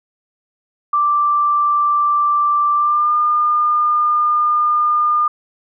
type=tone with pitch glide; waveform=sine; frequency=1174.7 to 1209.8 Hz; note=D6 to D#6; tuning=0 to -49 cents; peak=-12 dBFS; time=0.93-5.28 s; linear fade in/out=5 ms; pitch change=+51 cents; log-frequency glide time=2.75-3.14 s; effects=none